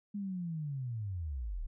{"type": "linear sweep", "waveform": "sine", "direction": "down", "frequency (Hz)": [207.7, 31.72], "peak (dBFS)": -35, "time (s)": [0.14, 1.67], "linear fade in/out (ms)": 10, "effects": []}